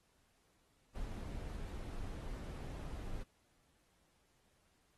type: noise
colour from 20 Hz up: brown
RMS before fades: -44 dBFS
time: 0.94-3.24 s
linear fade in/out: 20 ms
effects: pink hiss -75 dBFS RMS until 4.97 s + AAC 32 kbps